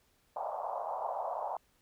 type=band-pass noise; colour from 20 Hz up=pink; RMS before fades=-37 dBFS; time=0.36-1.57 s; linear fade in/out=2 ms; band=600 to 1000 Hz; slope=48 dB/octave; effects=pink hiss -71 dBFS RMS until 1.81 s